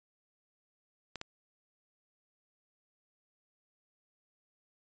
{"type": "clicks", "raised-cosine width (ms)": 0.2, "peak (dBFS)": -22, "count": 2, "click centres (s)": [1.157, 1.214], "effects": ["resampled to 16000 Hz"]}